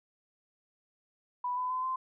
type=tone with pitch steps; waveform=sine; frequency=987.8 / 1003.9 / 1020.3 / 1036.9 Hz; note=B5 / B5 / C6 / C6; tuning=0 / +28 / -44 / -16 cents; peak=-30 dBFS; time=1.44-1.96 s; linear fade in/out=5 ms; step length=130 ms; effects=none